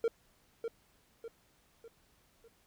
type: tone with echo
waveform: triangle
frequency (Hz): 459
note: A#4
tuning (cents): -27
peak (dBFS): -25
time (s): 0.04-0.08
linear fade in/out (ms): 2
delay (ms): 600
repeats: 4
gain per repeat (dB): -7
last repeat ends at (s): 2.48
effects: pink hiss -69 dBFS RMS until 2.66 s